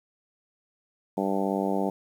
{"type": "harmonic tone", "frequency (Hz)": 97.5, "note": "G2", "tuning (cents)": -9, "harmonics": [2, 3, 4, 5, 6, 7, 8, 9], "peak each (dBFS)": [-29, -31, -32, -33, -34, -34, -35, -36], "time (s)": [1.17, 1.9], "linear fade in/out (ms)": 5, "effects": ["9-bit"]}